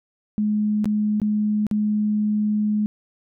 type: tone with dropouts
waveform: sine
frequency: 210.9 Hz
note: G#3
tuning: 27 cents sharp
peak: -18 dBFS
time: 0.38-2.86 s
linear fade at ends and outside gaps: 0 ms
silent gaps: 0.844-0.856 / 1.2-1.217 / 1.667-1.712 s
effects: none